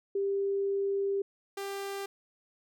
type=tone pair in turn; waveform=sine / sawtooth; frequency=395.8 / 395.8 Hz; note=G4 / G4; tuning=+17 / +17 cents; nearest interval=unison; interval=0 cents; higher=neither; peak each=-27 / -31 dBFS; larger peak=first; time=0.15-1.22 / 1.57-2.06 s; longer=first; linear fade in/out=5 ms; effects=none